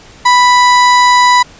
35% pulse tone, 987.8 Hz, B5, in tune, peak -3 dBFS, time 0.25-1.43 s, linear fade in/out 10 ms, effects pink hiss -38 dBFS RMS until 1.59 s + resampled to 16000 Hz

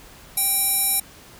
square tone with band-pass filter, 781 Hz, G5, 7 cents flat, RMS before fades -21 dBFS, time 0.37-1 s, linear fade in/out 5 ms, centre 11000 Hz, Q 5.5, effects pink hiss -46 dBFS RMS until 1.39 s

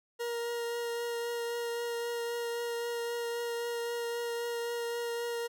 40% pulse tone with vibrato, 471 Hz, A#4, 18 cents sharp, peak -32 dBFS, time 0.19-5.48 s, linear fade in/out 20 ms, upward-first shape triangle, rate 3.8 Hz, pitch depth 14 cents each way, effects none

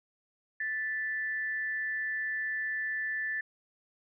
sine tone pair together, 1760 / 1975.5 Hz, A6 / B6, 0 / 0 cents, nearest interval major second, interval 200 cents, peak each -31 / -40 dBFS, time 0.6-3.41 s, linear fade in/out 5 ms, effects none

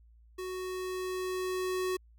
square tone with level ramp, 370 Hz, F#4, in tune, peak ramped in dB -37 to -30 dBFS, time 0.38-1.97 s, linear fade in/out 10 ms, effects added 57 Hz sine -56 dBFS peak until 2.18 s

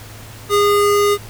square tone pair together, 409.2 / 1228 Hz, G#4 / D#6, -26 / -23 cents, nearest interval octave + perfect fifth, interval 1903 cents, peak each -13 / -22 dBFS, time 0.49-1.18 s, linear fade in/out 50 ms, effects added 107 Hz sine -37 dBFS peak until 1.29 s + pink hiss -38 dBFS RMS until 1.29 s

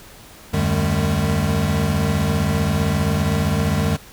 square tone cluster, 76.5 / 91.8 / 151.7 / 199.7 / 219.4 Hz, D#2 / F#2 / D#3 / G3 / A3, -29 / -13 / -44 / +32 / -5 cents, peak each -28 / -23 / -22 / -25 / -27 dBFS, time 0.53-3.97 s, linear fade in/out 10 ms, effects pink hiss -43 dBFS RMS until 4.12 s

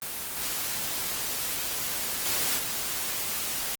white noise with level steps, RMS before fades -34 / -31 / -27 / -31 dBFS, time 0.02-3.75 s, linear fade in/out 0 ms, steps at 0.36 / 2.25 / 2.58 s, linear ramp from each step 10 ms, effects Opus 24 kbps

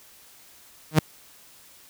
sawtooth tone with exponential growth, 155.56 Hz, D#3, in tune, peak -7 dBFS, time 0.91-0.99 s, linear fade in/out 2 ms, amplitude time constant 16 ms, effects white hiss -52 dBFS RMS until 1.89 s

